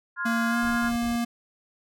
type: chord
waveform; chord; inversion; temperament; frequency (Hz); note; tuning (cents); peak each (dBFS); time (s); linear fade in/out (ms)
sine; F minor; second; equal with one note detuned; 1046.5 / 1409.9 / 1661.2; C6 / F6 / Ab6; 0 / +16 / 0; -33 / -29 / -32; 0.16-0.92; 50
type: tone with pitch glide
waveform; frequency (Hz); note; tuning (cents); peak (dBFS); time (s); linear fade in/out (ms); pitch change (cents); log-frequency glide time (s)
square; 230.3 to 235.7; A#3 to A#3; -21 to +19; -25; 0.25-1.25; 10; +40; 0.49-0.57
type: noise bursts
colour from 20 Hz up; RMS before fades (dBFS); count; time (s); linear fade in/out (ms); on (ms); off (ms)
brown; -40; 3; 0.62-1.164; 2; 150; 47
effects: none